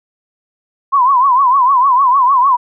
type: tone with vibrato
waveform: sine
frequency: 1046.5 Hz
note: C6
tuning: in tune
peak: -7 dBFS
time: 0.92-2.57 s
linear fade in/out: 20 ms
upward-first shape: triangle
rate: 6.6 Hz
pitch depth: 160 cents each way
effects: none